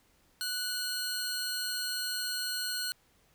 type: tone pair together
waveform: sawtooth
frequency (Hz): 1480 / 4226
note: F#6 / C8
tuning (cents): 0 / +16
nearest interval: octave + tritone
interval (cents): 1816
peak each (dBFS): -33 / -31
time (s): 0.41-2.92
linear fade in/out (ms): 0
effects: pink hiss -67 dBFS RMS until 3.34 s